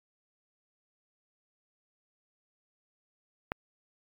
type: click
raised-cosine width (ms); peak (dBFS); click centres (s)
0.5; -15; 3.519
effects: MP3 96 kbps